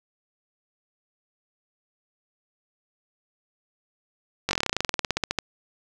slowing click train, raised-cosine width 0.2 ms, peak -6 dBFS, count 22, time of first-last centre 4.49-5.387 s, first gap 20 ms, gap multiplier 1.07, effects none

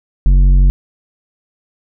sine tone with tanh clipping, 46.25 Hz, F#1, in tune, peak -7 dBFS, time 0.26-0.7 s, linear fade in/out 0 ms, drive 9 dB, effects none

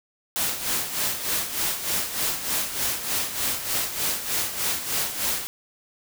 white noise with tremolo, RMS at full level -24 dBFS, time 0.36-5.47 s, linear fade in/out 0 ms, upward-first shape sine, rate 3.3 Hz, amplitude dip 65%, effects none

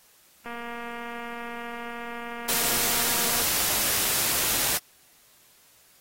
click train, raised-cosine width 0.5 ms, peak -23 dBFS, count 699, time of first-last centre 0.46-3.418 s, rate 236 Hz
white noise, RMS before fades -25 dBFS, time 2.48-4.78 s, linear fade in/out 10 ms
effects white hiss -58 dBFS RMS until 6 s + AAC 48 kbps

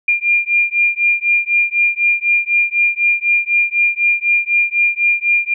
sine beating tone pair, 2400 / 2404 Hz, D7 / D7, +37 / +40 cents, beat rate 4 Hz, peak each -15 dBFS, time 0.08-5.54 s, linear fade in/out 5 ms, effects none

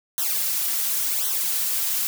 blue noise with flanger, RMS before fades -24 dBFS, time 0.18-2.07 s, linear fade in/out 0 ms, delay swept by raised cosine 0.41 to 4.71 ms, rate 0.92 Hz, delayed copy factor -0.9, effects none

